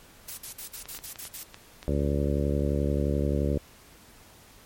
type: noise bursts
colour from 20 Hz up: blue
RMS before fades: -37 dBFS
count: 8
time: 0.28-1.433 s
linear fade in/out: 5 ms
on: 96 ms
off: 55 ms
type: clicks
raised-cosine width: 0.2 ms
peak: -24 dBFS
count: 7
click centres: 0.856 / 0.949 / 0.989 / 1.158 / 1.253 / 1.544 / 1.829 s
type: harmonic tone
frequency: 71.5 Hz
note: D2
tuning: 46 cents flat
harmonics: 1 / 2 / 3 / 4 / 5 / 6 / 7 / 8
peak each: -27 / -30 / -32 / -33 / -34 / -35 / -35 / -36 dBFS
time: 1.88-3.58 s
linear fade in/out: 0 ms
effects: pink hiss -53 dBFS RMS until 4.65 s + MP3 64 kbps

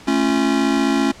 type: chord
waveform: square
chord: A augmented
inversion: none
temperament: just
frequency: 220 / 275 / 343.8 Hz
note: A3 / C#4 / E#4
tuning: 0 / -14 / -27 cents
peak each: -22 / -18 / -23 dBFS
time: 0.07-1.12 s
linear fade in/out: 10 ms
effects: pink hiss -42 dBFS RMS until 1.2 s + low-pass 7000 Hz 12 dB/octave

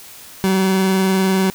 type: tone with vibrato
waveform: 30% pulse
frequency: 190 Hz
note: F#3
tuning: 46 cents sharp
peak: -11 dBFS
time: 0.44-1.5 s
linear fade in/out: 0 ms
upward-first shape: sine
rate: 20 Hz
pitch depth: 27 cents each way
effects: white hiss -39 dBFS RMS until 1.54 s

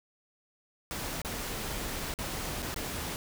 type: noise with dropouts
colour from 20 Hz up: pink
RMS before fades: -36 dBFS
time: 0.91-3.16 s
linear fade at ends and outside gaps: 0 ms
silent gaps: 1.217-1.248 / 2.139-2.188 / 2.621-2.627 / 2.743-2.762 s
effects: none

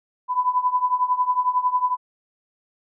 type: tone with tremolo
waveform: sine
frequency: 999 Hz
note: B5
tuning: 20 cents sharp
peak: -14 dBFS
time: 0.28-1.97 s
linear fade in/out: 50 ms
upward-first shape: triangle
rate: 11 Hz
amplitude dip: 90%
effects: none

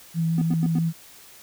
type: tone with vibrato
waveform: sine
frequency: 164.4 Hz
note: E3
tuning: 4 cents flat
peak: -20 dBFS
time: 0.14-0.93 s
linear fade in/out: 50 ms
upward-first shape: sine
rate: 6.1 Hz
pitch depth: 15 cents each way
type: tone bursts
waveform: triangle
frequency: 246.9 Hz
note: B3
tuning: in tune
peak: -20 dBFS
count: 4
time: 0.38-0.787 s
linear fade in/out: 2 ms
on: 35 ms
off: 89 ms
effects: white hiss -48 dBFS RMS until 1.42 s

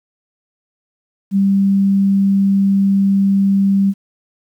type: tone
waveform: sine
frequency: 196.4 Hz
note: G3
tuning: 4 cents sharp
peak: -10 dBFS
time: 1.31-3.94 s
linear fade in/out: 50 ms
effects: 8-bit

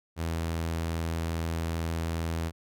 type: tone with vibrato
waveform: sawtooth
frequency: 82.41 Hz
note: E2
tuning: in tune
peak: -25 dBFS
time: 0.16-2.52 s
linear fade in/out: 50 ms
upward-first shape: sine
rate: 19 Hz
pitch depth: 8 cents each way
effects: none

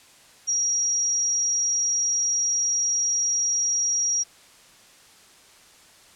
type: tone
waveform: sine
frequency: 5690 Hz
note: F8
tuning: 31 cents sharp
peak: -20 dBFS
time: 0.47-4.24 s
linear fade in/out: 20 ms
effects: white hiss -52 dBFS RMS until 6.15 s + low-pass 9000 Hz 12 dB/octave

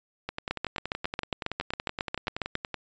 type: two click trains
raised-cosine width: 0.3 ms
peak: -12 / -16 dBFS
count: 16 / 27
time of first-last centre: 0.51-2.554 / 0.29-2.743 s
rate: 7.34 / 10.6 Hz
effects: resampled to 16000 Hz

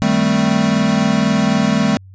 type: chord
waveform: square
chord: A half-diminished seventh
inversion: second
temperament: equal with one note detuned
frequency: 155.56 / 196 / 220 / 258.6 Hz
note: Eb3 / G3 / A3 / C4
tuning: 0 / 0 / 0 / -20 cents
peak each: -22 / -18 / -17 / -21 dBFS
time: 0.02-1.97 s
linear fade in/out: 0 ms
effects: added 95 Hz sine -37 dBFS peak until 2.14 s + resampled to 16000 Hz

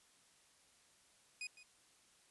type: tone with echo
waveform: sawtooth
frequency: 2489 Hz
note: D#7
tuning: in tune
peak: -39 dBFS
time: 1.41-1.47 s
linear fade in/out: 2 ms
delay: 160 ms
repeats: 1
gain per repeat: -15 dB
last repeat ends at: 1.63 s
effects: white hiss -69 dBFS RMS until 2.3 s + resampled to 24000 Hz

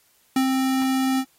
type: tone with ADSR envelope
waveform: square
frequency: 263.3 Hz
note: C4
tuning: 11 cents sharp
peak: -17 dBFS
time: 0.36-1.25 s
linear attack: 4 ms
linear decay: 89 ms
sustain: -3 dB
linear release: 60 ms
effects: white hiss -61 dBFS RMS until 1.38 s + AAC 48 kbps

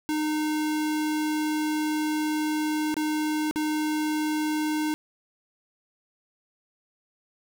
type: tone with dropouts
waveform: square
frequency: 306.3 Hz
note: D#4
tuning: 27 cents flat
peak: -25 dBFS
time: 0.09-4.94 s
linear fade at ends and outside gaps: 0 ms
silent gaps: 2.942-2.967 / 3.511-3.559 s
effects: none

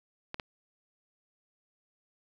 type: clicks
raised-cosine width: 0.3 ms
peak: -20 dBFS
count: 2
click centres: 0.344 / 0.398 s
effects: 10-bit

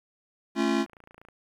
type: chord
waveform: square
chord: A augmented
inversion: none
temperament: just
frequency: 220 / 275 / 343.8 Hz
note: A3 / C#4 / E#4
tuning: 0 / -14 / -27 cents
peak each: -28 dBFS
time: 0.55-0.86 s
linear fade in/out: 50 ms
type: click train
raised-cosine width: 0.5 ms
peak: -35 dBFS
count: 19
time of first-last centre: 0.65-1.286 s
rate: 28.3 Hz
effects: low-pass 6000 Hz 12 dB/octave + 10-bit

